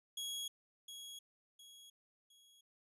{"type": "tone with echo", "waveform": "sawtooth", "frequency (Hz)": 3322, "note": "G#7", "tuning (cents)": 0, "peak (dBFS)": -37, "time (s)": [0.17, 0.48], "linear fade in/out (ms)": 5, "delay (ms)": 710, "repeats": 3, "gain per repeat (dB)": -8, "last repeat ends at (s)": 2.61, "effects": ["resampled to 32000 Hz"]}